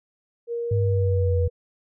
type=tone with pitch glide; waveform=sine; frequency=470 to 483.5 Hz; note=A#4 to B4; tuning=+14 to -37 cents; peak=-25 dBFS; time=0.47-1.5 s; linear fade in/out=50 ms; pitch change=+49 cents; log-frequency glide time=0.62-1.22 s
type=linear sweep; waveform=sine; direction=down; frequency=103.83 to 85.8 Hz; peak=-19 dBFS; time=0.71-1.48 s; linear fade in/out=5 ms
effects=none